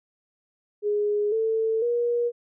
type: tone with pitch steps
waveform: sine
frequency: 415.3 / 445.1 / 477.1 Hz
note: G#4 / A4 / A#4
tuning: 0 / +20 / +40 cents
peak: -21 dBFS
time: 0.82-2.32 s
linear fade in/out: 50 ms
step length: 500 ms
effects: none